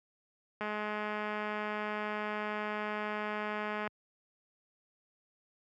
click train, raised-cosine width 0.5 ms, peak -22 dBFS, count 690, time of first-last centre 0.61-3.875 s, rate 211 Hz, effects high-pass 100 Hz 12 dB/octave

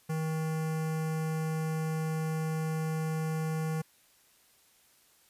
square tone with notch filter, 158.5 Hz, D#3, 32 cents sharp, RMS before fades -32 dBFS, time 0.09-3.82 s, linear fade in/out 10 ms, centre 3700 Hz, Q 1.1, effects white hiss -64 dBFS RMS until 5.29 s + resampled to 32000 Hz

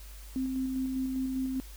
sine tone with tremolo, 261.6 Hz, C4, in tune, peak -28 dBFS, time 0.36-1.6 s, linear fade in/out 0 ms, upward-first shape square, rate 5 Hz, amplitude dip 25%, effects added 50 Hz sine -44 dBFS peak until 1.76 s + white hiss -53 dBFS RMS until 1.76 s

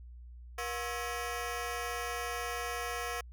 15% pulse ring-modulated tone, 598 Hz, D5, 31 cents sharp, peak -25 dBFS, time 0.58-3.21 s, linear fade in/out 5 ms, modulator 120 Hz, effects added 60 Hz sine -46 dBFS peak until 3.32 s + MP3 96 kbps

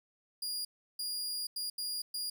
sawtooth tone bursts at uneven times, 4843 Hz, D#8, 48 cents flat, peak -32 dBFS, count 5, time 0.42-0.65 / 0.99-1.47 / 1.56-1.7 / 1.78-2.02 / 2.14-2.3 s, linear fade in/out 5 ms, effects none

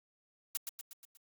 blue noise with echo, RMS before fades -34 dBFS, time 0.55-0.57 s, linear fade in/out 0 ms, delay 120 ms, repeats 5, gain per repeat -5 dB, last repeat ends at 1.17 s, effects Opus 48 kbps

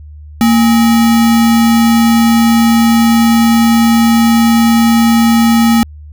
sine tone with sample-and-hold, 229.8 Hz, A#3, 25 cents flat, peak -5 dBFS, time 0.41-5.83 s, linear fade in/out 0 ms, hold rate 1050 Hz, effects added 75 Hz sine -29 dBFS peak until 6.12 s

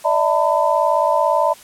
sine tone cluster, 590 / 648 / 905 / 1001 Hz, D5 / E5 / A5 / B5, +8 / -30 / +48 / +23 cents, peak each -19 dBFS, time 0.04-1.54 s, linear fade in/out 20 ms, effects white hiss -43 dBFS RMS until 1.63 s + low-pass 12000 Hz 12 dB/octave

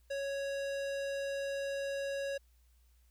square tone with low-pass filter, 554.4 Hz, C#5, in tune, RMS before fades -37 dBFS, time 0.1-2.38 s, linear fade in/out 10 ms, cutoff 8100 Hz, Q 0.58, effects added 60 Hz sine -63 dBFS peak until 3.1 s + white hiss -75 dBFS RMS until 3.1 s

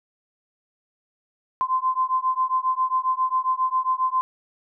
sine beating tone pair, 1031 / 1038.4 Hz, C6 / C6, -26 / -13 cents, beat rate 7.4 Hz, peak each -23 dBFS, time 1.61-4.21 s, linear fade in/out 0 ms, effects none

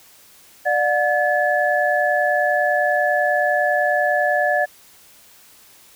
sine tone cluster, 593 / 723 / 1721 Hz, D5 / F#5 / A6, +17 / -40 / -39 cents, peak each -20 dBFS, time 0.65-4.66 s, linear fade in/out 20 ms, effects white hiss -49 dBFS RMS until 5.95 s

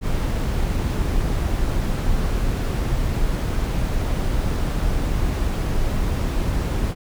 brown noise, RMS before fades -21 dBFS, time 0.01-6.95 s, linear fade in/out 50 ms, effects none

